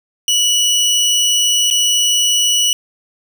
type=tone with dropouts; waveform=25% pulse; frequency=2941 Hz; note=F#7; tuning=11 cents flat; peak=-8 dBFS; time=0.28-2.73 s; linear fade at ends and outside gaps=1 ms; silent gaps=1.702-1.71 s; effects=none